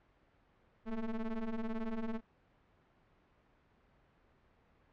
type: ring-modulated tone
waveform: square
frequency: 110 Hz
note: A2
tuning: in tune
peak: -33 dBFS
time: 0.85-2.21 s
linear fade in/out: 50 ms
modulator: 119 Hz
effects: pink hiss -69 dBFS RMS until 4.92 s + low-pass 2000 Hz 12 dB/octave